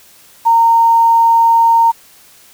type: tone with quantisation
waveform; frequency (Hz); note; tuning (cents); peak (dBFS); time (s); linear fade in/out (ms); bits
sine; 920; A#5; -23; -6; 0.45-1.92; 20; 6
effects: white hiss -44 dBFS RMS until 2.53 s